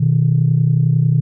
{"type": "tone pair together", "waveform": "sine", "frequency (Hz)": [124.5, 155.61], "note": ["B2", "D#3"], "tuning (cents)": [14, 1], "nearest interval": "major third", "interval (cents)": 387, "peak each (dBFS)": -13, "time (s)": [0, 1.21], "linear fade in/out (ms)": 10, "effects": ["tanh soft clip ceiling -4 dBFS"]}